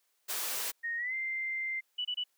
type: noise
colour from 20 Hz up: white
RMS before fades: -35 dBFS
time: 0.28-0.72 s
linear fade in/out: 20 ms
type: tone with pitch glide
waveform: sine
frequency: 1860 to 2088 Hz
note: A#6 to C7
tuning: -4 to -4 cents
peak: -32 dBFS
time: 0.83-1.81 s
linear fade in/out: 20 ms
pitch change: +200 cents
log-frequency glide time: 0.97-1.14 s
type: tone bursts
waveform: sine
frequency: 2960 Hz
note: F#7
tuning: in tune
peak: -31 dBFS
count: 3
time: 1.98-2.24 s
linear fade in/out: 10 ms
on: 70 ms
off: 25 ms
effects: white hiss -75 dBFS RMS until 2.37 s + high-pass 400 Hz 12 dB/octave